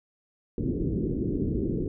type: low-pass noise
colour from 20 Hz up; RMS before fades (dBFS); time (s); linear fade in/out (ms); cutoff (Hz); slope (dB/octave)
white; -28; 0.58-1.88; 2; 400; 48
effects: none